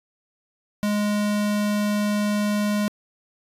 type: tone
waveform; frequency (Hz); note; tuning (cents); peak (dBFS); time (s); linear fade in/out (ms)
square; 207.7; G#3; 0; -21; 0.83-2.88; 0
effects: resampled to 32000 Hz